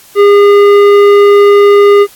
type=tone with tanh clipping; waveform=sine; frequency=406.5 Hz; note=G#4; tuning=37 cents flat; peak=-3 dBFS; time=0.15-2.07 s; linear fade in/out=50 ms; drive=13 dB; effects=white hiss -38 dBFS RMS until 2.15 s + AAC 64 kbps